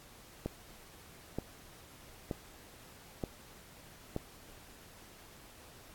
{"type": "click train", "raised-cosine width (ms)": 2, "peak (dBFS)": -21, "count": 5, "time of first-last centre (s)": [0.46, 4.164], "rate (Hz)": 1.08, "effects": ["pink hiss -56 dBFS RMS until 5.94 s", "AAC 64 kbps"]}